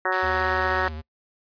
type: harmonic tone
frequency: 185.9 Hz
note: F#3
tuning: 8 cents sharp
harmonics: 2 / 3 / 4 / 5 / 6 / 7 / 8 / 9 / 10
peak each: -30 / -30 / -30 / -30 / -30 / -30 / -30 / -30 / -30 dBFS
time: 0.05-0.88 s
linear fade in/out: 2 ms
type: high-pass noise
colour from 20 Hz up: pink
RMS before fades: -37 dBFS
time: 0.12-0.89 s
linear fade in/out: 5 ms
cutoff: 1600 Hz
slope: 48 dB/octave
type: tone with vibrato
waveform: square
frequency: 77.6 Hz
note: D#2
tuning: 4 cents flat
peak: -33 dBFS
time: 0.22-1.02 s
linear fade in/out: 20 ms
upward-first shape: sine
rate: 12 Hz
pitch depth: 33 cents each way
effects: noise-tail reverb RT60 0.1 s tail -23 dB re dry + resampled to 11025 Hz